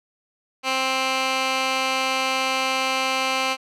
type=tone with band-pass filter; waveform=15% pulse; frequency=262.8 Hz; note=C4; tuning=8 cents sharp; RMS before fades=-23 dBFS; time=0.63-3.57 s; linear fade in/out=50 ms; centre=2600 Hz; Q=0.86; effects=none